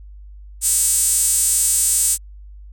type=tone with high-pass filter; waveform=sawtooth; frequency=322.5 Hz; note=E4; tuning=38 cents flat; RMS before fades=-17 dBFS; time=0.61-2.18 s; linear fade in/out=50 ms; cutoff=8300 Hz; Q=4.4; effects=added 50 Hz sine -36 dBFS peak until 2.72 s